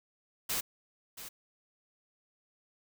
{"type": "noise with echo", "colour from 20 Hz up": "white", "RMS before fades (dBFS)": -33, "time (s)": [0.49, 0.61], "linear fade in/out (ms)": 10, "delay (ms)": 680, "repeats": 1, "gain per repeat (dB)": -12, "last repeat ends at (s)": 1.29, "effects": []}